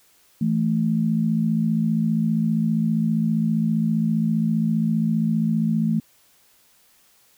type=tone pair together; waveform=sine; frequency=164.93 / 220 Hz; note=E3 / A3; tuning=+1 / 0 cents; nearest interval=perfect fourth; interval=499 cents; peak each=-22 / -20 dBFS; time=0.41-6 s; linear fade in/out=5 ms; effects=white hiss -58 dBFS RMS until 7.37 s